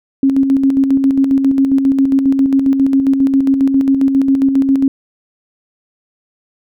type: tone with tremolo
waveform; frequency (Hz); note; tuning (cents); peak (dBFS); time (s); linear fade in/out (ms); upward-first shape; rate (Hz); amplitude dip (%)
sine; 271.1; C#4; -38; -7; 0.23-4.88; 2; square; 7.4; 45
effects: none